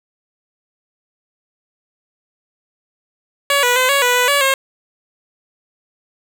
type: tone with pitch steps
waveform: 10% pulse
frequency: 564 / 489.8 / 511 / 559 / 492.1 / 495.2 / 568 / 538 Hz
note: C#5 / B4 / C5 / C#5 / B4 / B4 / C#5 / C5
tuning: +30 / -14 / -41 / +14 / -6 / +5 / +42 / +48 cents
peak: -4 dBFS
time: 3.5-4.54 s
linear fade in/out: 2 ms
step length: 130 ms
effects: none